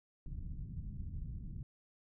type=low-pass noise; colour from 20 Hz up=pink; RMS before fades=-43 dBFS; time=0.26-1.63 s; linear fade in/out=2 ms; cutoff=180 Hz; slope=24 dB/octave; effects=none